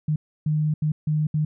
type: tone bursts at uneven times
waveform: sine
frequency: 152.8 Hz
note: D#3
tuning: 31 cents flat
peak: -19 dBFS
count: 5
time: 0.08-0.16 / 0.46-0.74 / 0.82-0.92 / 1.07-1.27 / 1.34-1.45 s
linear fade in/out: 5 ms
effects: none